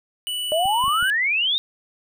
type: tone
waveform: square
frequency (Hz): 2960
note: F#7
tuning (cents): 0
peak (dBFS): -25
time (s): 0.27-1.1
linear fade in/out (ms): 0
type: exponential sweep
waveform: sine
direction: up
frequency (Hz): 603 to 3771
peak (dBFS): -18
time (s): 0.52-1.58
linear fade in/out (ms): 0
type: clicks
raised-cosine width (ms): 5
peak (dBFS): -26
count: 4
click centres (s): 0.656 / 0.84 / 0.88 / 1.027
effects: none